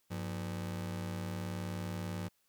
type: ring-modulated tone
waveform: 40% pulse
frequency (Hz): 138.59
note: C#3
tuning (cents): 0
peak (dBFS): -33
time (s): 0.1-2.29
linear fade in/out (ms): 20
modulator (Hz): 39.8
effects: white hiss -75 dBFS RMS until 2.48 s